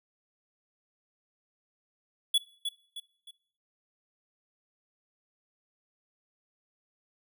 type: tone with echo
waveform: square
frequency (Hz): 3400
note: G#7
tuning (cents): +40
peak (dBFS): -22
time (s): 2.34-2.38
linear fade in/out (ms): 5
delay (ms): 310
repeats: 3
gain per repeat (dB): -8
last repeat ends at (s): 3.31
effects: noise-tail reverb RT60 0.6 s tail -21 dB re dry